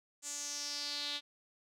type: tone with band-pass filter sweep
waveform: sawtooth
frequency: 290.6 Hz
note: D4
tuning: 18 cents flat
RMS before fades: -40 dBFS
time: 0.22-1.21 s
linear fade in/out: 50 ms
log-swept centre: 7500 to 3600 Hz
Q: 4.6
effects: none